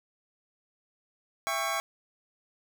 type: chord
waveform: 25% pulse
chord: C# diminished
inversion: first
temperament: just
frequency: 665.2 / 798.3 / 1108.7 Hz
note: E5 / G5 / C#6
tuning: +16 / +31 / 0 cents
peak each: -30 / -31 / -28 dBFS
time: 1.47-1.8 s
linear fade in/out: 0 ms
effects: none